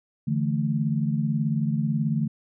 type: chord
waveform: sine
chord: D suspended second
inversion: none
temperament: just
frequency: 146.83 / 165.19 / 220.2 Hz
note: D3 / E3 / A3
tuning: 0 / +4 / +2 cents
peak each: -25 / -28 / -26 dBFS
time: 0.27-2.28 s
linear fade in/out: 10 ms
effects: none